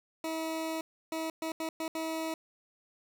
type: tone bursts at uneven times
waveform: 20% pulse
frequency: 321.7 Hz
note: E4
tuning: 42 cents flat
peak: -28 dBFS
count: 6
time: 0.24-0.81 / 1.12-1.3 / 1.42-1.52 / 1.6-1.69 / 1.8-1.88 / 1.95-2.34 s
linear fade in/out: 2 ms
effects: none